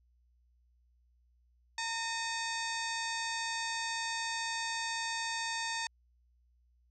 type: harmonic tone with a mistuned harmonic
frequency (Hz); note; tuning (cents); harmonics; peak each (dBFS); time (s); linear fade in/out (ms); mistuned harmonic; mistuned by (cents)
914; A#5; -34; 1 / 2 / 3 / 4 / 5 / 6 / 7 / 8 / 9; -39 / -39 / -43 / -43 / -43 / -46 / -46 / -47 / -51; 1.78-5.87; 2; 3; -140
effects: added 60 Hz sine -66 dBFS peak until 6.9 s